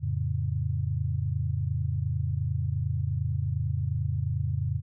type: chord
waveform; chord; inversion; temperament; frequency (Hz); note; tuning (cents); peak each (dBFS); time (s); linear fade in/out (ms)
sine; F augmented; none; equal; 87.31 / 110 / 138.59; F2 / A2 / C#3; 0 / 0 / 0; -30; 0-4.82; 50
effects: none